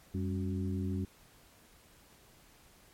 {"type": "harmonic tone with a mistuned harmonic", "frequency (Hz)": 92.5, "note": "F#2", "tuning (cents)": 0, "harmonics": [1, 2, 3, 4], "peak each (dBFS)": [-34, -36, -40, -44], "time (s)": [0.14, 1.05], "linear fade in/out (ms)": 5, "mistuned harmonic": 2, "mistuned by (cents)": 110, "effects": ["pink hiss -61 dBFS RMS until 2.93 s", "MP3 64 kbps"]}